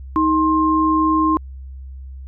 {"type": "tone pair together", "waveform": "sine", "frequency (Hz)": [314.8, 1059], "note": ["D#4", "C6"], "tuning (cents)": [20, 21], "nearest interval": "octave + major sixth", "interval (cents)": 2101, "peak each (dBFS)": -16, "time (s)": [0.16, 1.37], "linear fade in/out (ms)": 0, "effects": ["added 66 Hz sine -31 dBFS peak until 2.27 s"]}